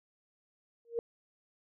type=tone with exponential growth; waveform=sine; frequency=466.2 Hz; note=A#4; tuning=in tune; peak=-26 dBFS; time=0.85-0.99 s; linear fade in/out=1 ms; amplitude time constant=29 ms; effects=none